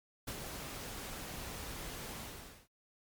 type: noise with ADSR envelope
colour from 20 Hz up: pink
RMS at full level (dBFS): -40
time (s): 0.27-2.68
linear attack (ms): 10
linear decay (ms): 67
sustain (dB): -4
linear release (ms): 520
effects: MP3 96 kbps